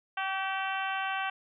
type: harmonic tone with a mistuned harmonic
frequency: 385.8 Hz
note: G4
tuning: 28 cents flat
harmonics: 2 / 3 / 4 / 5 / 6 / 7 / 8 / 9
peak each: -34 / -37 / -35 / -42 / -43 / -39 / -43 / -53 dBFS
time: 0.17-1.3 s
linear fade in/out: 5 ms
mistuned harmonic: 3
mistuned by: -21 cents
effects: none